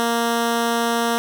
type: tone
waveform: 10% pulse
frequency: 233.1 Hz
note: A#3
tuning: in tune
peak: -10 dBFS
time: 0-1.18 s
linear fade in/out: 0 ms
effects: none